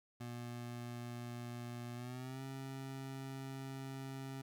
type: tone with pitch glide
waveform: 25% pulse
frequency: 120.4 to 134.37 Hz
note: B2 to C3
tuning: -44 to +46 cents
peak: -40 dBFS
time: 0.2-4.42 s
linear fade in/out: 10 ms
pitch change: +190 cents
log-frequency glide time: 1.94-2.43 s
effects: none